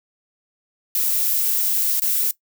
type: noise with dropouts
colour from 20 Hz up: violet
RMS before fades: -20 dBFS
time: 0.95-2.31 s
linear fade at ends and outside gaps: 1 ms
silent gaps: 1.998-2.02 s
effects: noise-tail reverb RT60 0.1 s tail -18 dB re dry